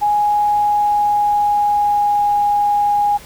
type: tone with pitch glide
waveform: sine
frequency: 830.6 to 822.5 Hz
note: G#5 to G#5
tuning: 0 to -17 cents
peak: -12 dBFS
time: 0.01-3.18 s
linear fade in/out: 20 ms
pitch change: -17 cents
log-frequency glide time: 0.48-2.35 s
effects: pink hiss -39 dBFS RMS until 3.25 s